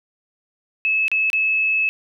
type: tone with dropouts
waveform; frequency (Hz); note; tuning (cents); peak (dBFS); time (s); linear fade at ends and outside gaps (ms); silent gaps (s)
sine; 2596; E7; -27; -16; 0.85-1.89; 0; 1.081-1.116 / 1.301-1.331
effects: none